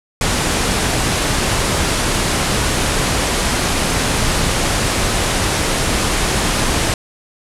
pink low-pass noise, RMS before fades -17 dBFS, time 0.21-6.94 s, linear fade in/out 2 ms, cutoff 11000 Hz, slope 48 dB/octave, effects none

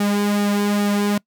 sawtooth tone with flanger, 204.7 Hz, G#3, 25 cents flat, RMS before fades -19 dBFS, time 0-1.18 s, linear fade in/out 5 ms, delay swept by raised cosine 1.9 to 3.4 ms, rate 2.4 Hz, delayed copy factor -0.65, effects noise-tail reverb RT60 0.1 s tail -24 dB re dry

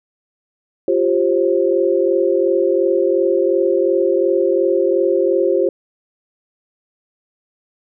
sine chord, F suspended second, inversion none, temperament equal with one note detuned, 349.2 / 392 / 533.3 Hz, F4 / G4 / C5, 0 / 0 / +33 cents, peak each -17 dBFS, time 0.88-5.69 s, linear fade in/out 2 ms, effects none

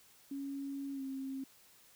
sine tone with pitch glide, 277.2 to 268.1 Hz, C#4 to C4, 0 to +42 cents, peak -38 dBFS, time 0.31-1.44 s, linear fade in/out 5 ms, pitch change -58 cents, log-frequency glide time 0.93-1.02 s, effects white hiss -63 dBFS RMS until 1.95 s

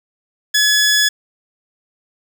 15% pulse tone, 1700 Hz, G#6, 40 cents sharp, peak -5 dBFS, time 0.54-1.09 s, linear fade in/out 10 ms, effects none

